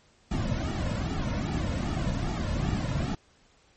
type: noise with flanger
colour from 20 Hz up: brown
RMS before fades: -29 dBFS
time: 0.31-3.15 s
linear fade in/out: 5 ms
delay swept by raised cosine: 1.9 to 2.59 ms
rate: 2.5 Hz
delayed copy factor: -0.75
effects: pink hiss -62 dBFS RMS until 3.76 s + MP3 32 kbps